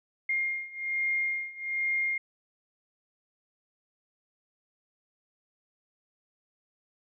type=beating tone pair; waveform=sine; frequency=2123 / 2124.2 Hz; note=C7 / C7; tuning=+25 / +26 cents; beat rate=1.2 Hz; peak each=-32 / -30 dBFS; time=0.29-2.18 s; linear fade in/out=5 ms; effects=none